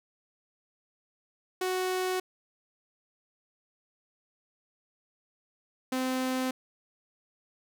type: tone pair in turn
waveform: sawtooth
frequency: 370 / 258.1 Hz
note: F#4 / C4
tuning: 0 / -23 cents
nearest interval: tritone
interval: 623 cents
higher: first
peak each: -24 dBFS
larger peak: neither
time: 1.61-2.2 / 5.92-6.51 s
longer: neither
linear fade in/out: 5 ms
effects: none